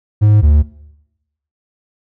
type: tone pair in turn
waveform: triangle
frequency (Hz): 105.5 / 74.02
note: G#2 / D2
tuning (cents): +28 / +14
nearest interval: tritone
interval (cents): 614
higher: first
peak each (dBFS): -4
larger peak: neither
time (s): 0.21-0.42 / 0.42-0.63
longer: neither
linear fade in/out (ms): 20
effects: noise-tail reverb RT60 0.9 s tail -20 dB re dry